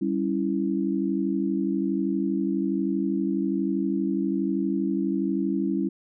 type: chord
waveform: sine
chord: C# diminished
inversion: second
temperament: equal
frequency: 196 / 277.2 / 329.6 Hz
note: G3 / C#4 / E4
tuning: 0 / 0 / 0 cents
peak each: -27 dBFS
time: 0.01-5.89 s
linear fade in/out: 10 ms
effects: none